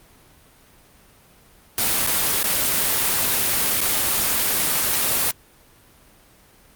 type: noise with dropouts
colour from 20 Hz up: white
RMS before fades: -20 dBFS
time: 1.78-5.31 s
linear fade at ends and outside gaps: 2 ms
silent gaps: 2.066-2.071 / 2.43-2.441 / 3.807-3.813 s
effects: pink hiss -52 dBFS RMS until 6.75 s + Opus 32 kbps